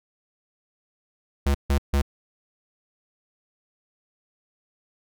square tone bursts, 70 Hz, C#2, 18 cents sharp, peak -19 dBFS, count 3, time 1.46-2.018 s, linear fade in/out 5 ms, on 86 ms, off 150 ms, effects none

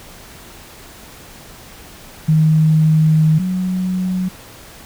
sine tone pair in turn, 156.7 / 184.37 Hz, D#3 / F#3, +13 / -6 cents, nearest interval minor third, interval 281 cents, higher second, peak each -9 / -16 dBFS, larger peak first, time 2.28-3.39 / 3.39-4.29 s, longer first, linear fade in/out 10 ms, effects pink hiss -39 dBFS RMS until 4.85 s

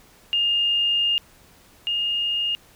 sine tone pair in turn, 2825 / 2837 Hz, F7 / F7, +19 / +27 cents, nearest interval unison, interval 8 cents, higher second, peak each -18 / -21 dBFS, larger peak first, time 0.33-1.18 / 1.87-2.55 s, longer first, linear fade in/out 0 ms, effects pink hiss -53 dBFS RMS until 2.75 s

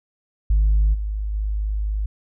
sine tone with level steps, 51.91 Hz, G#1, in tune, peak -12 / -22 / -20 dBFS, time 0.5-2.06 s, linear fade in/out 5 ms, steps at 0.93 / 1.33 s, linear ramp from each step 20 ms, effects tanh soft clip ceiling -11 dBFS

